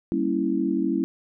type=chord; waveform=sine; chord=G diminished seventh; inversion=none; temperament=equal; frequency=196 / 233.1 / 277.2 / 329.6 Hz; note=G3 / Bb3 / Db4 / Fb4; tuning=0 / 0 / 0 / 0 cents; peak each=-28 / -29 / -26 / -25 dBFS; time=0.12-1.04 s; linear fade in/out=0 ms; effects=none